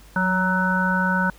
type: harmonic tone with a mistuned harmonic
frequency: 186.8 Hz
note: F#3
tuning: 17 cents sharp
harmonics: 1 / 3 / 5 / 7 / 8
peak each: -22 / -31 / -25 / -31 / -22 dBFS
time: 0.16-1.3 s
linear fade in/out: 2 ms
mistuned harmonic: 1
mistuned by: -37 cents
effects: added 50 Hz sine -46 dBFS peak until 1.38 s + pink hiss -51 dBFS RMS until 1.38 s